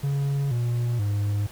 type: tone with pitch steps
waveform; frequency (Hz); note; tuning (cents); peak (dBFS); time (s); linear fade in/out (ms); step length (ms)
triangle; 140 / 119.78 / 102.49; C#3 / A#2 / G#2; +18 / +47 / -22; -20; 0.03-1.47; 10; 480
effects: pink hiss -46 dBFS RMS until 1.51 s